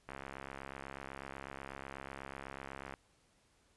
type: click train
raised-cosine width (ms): 0.5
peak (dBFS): -29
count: 195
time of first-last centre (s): 0.09-2.939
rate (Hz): 68.1
effects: pink hiss -71 dBFS RMS until 3.76 s + resampled to 24000 Hz